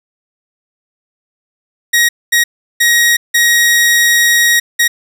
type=tone bursts at uneven times; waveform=sawtooth; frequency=1890 Hz; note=A#6; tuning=23 cents sharp; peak=-4 dBFS; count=5; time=1.93-2.09 / 2.32-2.44 / 2.8-3.17 / 3.34-4.6 / 4.79-4.88 s; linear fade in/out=10 ms; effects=none